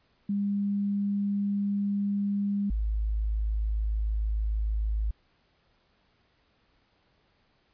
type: tone pair in turn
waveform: sine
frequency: 201.5 / 53.37 Hz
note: G3 / G#1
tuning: +48 / +48 cents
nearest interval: octave + major seventh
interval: 2300 cents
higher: first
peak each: -25 dBFS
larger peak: neither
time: 0.29-2.7 / 2.7-5.11 s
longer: neither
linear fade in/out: 5 ms
effects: pink hiss -68 dBFS RMS until 7.73 s + resampled to 11025 Hz